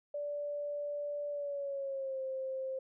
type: tone with pitch glide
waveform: sine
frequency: 582 to 527.6 Hz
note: D5 to C5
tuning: -16 to +14 cents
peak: -35 dBFS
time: 0.14-2.79 s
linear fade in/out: 5 ms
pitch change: -170 cents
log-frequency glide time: 1.3-2.21 s
effects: none

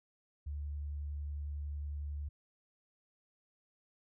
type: tone with vibrato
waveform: sine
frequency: 72.9 Hz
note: D2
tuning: 12 cents flat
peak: -37 dBFS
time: 0.46-2.29 s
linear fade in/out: 10 ms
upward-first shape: triangle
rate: 11 Hz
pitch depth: 12 cents each way
effects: none

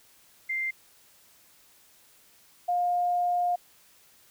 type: tone pair in turn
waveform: sine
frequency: 2093 / 708.8 Hz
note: C7 / F5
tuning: 0 / +25 cents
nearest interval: octave + perfect fifth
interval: 1875 cents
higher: first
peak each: -27 / -23 dBFS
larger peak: second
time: 0.49-0.71 / 2.68-3.56 s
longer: second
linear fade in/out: 10 ms
effects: white hiss -59 dBFS RMS until 4.3 s

